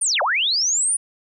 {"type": "linear two-way sweep", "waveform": "sine", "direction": "down then up", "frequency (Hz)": [9700, 523.3, 9700], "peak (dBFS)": -17, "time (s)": [0.01, 0.97], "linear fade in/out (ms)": 10, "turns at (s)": 0.22, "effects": []}